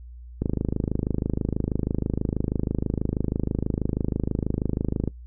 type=click train; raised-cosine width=3 ms; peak=-11 dBFS; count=123; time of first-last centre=0.42-5.076 s; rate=26.2 Hz; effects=noise-tail reverb RT60 0.1 s tail -21 dB re dry + added 60 Hz sine -39 dBFS peak until 5.26 s